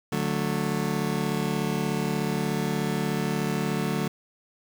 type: chord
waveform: 30% pulse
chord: D major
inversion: none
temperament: just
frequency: 146.83 / 183.54 / 220.2 Hz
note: D3 / F#3 / A3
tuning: 0 / -14 / +2 cents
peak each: -27 dBFS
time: 0.12-4.08 s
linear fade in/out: 5 ms
effects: 8-bit